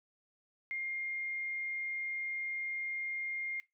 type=tone; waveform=sine; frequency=2120 Hz; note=C7; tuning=22 cents sharp; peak=-35 dBFS; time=0.71-3.6 s; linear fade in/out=0 ms; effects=noise-tail reverb RT60 0.2 s tail -20 dB re dry